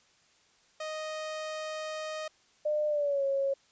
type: tone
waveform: sawtooth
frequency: 622.3 Hz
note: D#5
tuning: in tune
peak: -31 dBFS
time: 0.8-2.28 s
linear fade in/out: 5 ms
type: tone with pitch glide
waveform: sine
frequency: 602 to 548.9 Hz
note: D5 to C#5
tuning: +43 to -17 cents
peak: -26 dBFS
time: 2.65-3.54 s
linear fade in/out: 10 ms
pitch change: -160 cents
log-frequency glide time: 2.88-3.24 s
effects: white hiss -65 dBFS RMS until 3.71 s + resampled to 16000 Hz